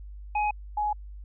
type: tone pair in turn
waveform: square / sine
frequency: 839 / 839 Hz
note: G#5 / G#5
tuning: +17 / +17 cents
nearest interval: unison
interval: 0 cents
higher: neither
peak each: -24 dBFS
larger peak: neither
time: 0.35-0.51 / 0.77-0.93 s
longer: neither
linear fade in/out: 5 ms
effects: added 50 Hz sine -39 dBFS peak until 1.24 s + resampled to 8000 Hz